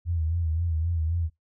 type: tone with vibrato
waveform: sine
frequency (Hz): 82.41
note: E2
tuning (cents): 0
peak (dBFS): -23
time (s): 0.05-1.3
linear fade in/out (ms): 50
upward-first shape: sine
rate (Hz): 3.8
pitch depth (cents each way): 80
effects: noise-tail reverb RT60 0.2 s tail -26 dB re dry